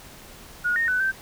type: tone with pitch steps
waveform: sine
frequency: 1447 / 1846 / 1501 / 1556 Hz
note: F#6 / A#6 / F#6 / G6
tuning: -39 / -17 / +24 / -13 cents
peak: -20 dBFS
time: 0.64-1.12 s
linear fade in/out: 20 ms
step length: 120 ms
effects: pink hiss -45 dBFS RMS until 1.21 s